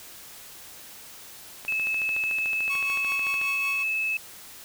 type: click train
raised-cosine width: 0.3 ms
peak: -22 dBFS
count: 25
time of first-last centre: 1.65-3.415 s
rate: 13.6 Hz
type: tone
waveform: sine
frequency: 2600 Hz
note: E7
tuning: 24 cents flat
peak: -24 dBFS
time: 1.68-4.17 s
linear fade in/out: 2 ms
type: tone with tremolo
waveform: sawtooth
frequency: 1108.7 Hz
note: C#6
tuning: in tune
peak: -28 dBFS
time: 2.69-3.84 s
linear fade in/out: 20 ms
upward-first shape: triangle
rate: 5.3 Hz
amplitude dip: 65%
effects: white hiss -45 dBFS RMS until 4.64 s